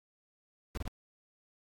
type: noise bursts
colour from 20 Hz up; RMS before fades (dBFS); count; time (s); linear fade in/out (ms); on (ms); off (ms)
brown; -36; 3; 0.75-0.877; 0; 23; 29
effects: AAC 48 kbps